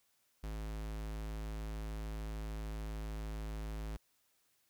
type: tone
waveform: square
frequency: 53.4 Hz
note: G#1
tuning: 49 cents sharp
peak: -40 dBFS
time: 0.43-3.97 s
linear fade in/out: 10 ms
effects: white hiss -75 dBFS RMS until 4.69 s